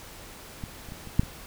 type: clicks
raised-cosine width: 5 ms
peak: -21 / -30 / -28 / -28 / -7 / -24 dBFS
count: 6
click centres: 0.638 / 0.887 / 0.921 / 1.073 / 1.195 / 1.234 s
effects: pink hiss -45 dBFS RMS until 1.46 s